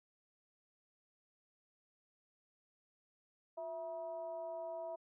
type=tone with frequency modulation; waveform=sine; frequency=659.3 Hz; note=E5; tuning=in tune; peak=-40 dBFS; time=3.57-4.96 s; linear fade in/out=10 ms; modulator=301 Hz; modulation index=0.61; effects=high-pass 400 Hz 12 dB/octave